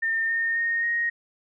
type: tone with pitch steps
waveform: sine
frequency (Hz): 1811 / 1831 / 1851.2 / 1871.6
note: A6 / A#6 / A#6 / A#6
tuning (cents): +49 / -32 / -13 / +6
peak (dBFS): -22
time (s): 0.02-1.1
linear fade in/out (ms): 10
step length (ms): 270
effects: none